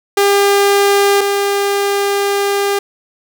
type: tone pair in turn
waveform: sawtooth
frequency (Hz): 401.2 / 401.2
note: G4 / G4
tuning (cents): +40 / +40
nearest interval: unison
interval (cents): 0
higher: neither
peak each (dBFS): -5 / -9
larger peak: first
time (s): 0.17-1.21 / 1.21-2.79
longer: second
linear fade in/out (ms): 5
effects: none

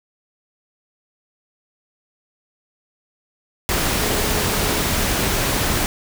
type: tone in noise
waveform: sine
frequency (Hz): 420.1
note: G#4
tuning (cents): +20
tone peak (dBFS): -30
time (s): 4.01-4.83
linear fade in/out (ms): 0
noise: pink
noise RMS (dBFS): -20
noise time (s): 3.69-5.86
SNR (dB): -13
effects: none

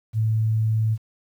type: tone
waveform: sine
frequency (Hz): 110.2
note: A2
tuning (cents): +3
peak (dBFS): -18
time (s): 0.13-0.98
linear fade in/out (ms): 50
effects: 9-bit

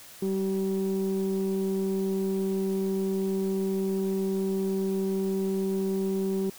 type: tone pair together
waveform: sine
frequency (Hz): 193.4 / 383.5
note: G3 / G4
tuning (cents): -23 / -38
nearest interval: octave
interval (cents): 1185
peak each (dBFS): -26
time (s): 0.22-6.5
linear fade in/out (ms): 5
effects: tanh soft clip ceiling -21 dBFS + white hiss -48 dBFS RMS until 6.58 s

